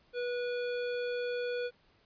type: tone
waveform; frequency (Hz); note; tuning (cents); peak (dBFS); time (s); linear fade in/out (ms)
square; 488.1; B4; -20; -33; 0.13-1.71; 50
effects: pink hiss -67 dBFS RMS until 2.05 s + resampled to 11025 Hz